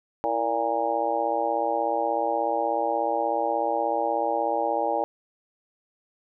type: harmonic tone with a mistuned harmonic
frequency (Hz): 116.54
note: A#2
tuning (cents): 0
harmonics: 3 / 4 / 5 / 6 / 7 / 8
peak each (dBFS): -33 / -31 / -28 / -32 / -26 / -34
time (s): 0.24-5.04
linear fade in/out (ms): 0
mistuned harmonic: 3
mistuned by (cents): -100
effects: none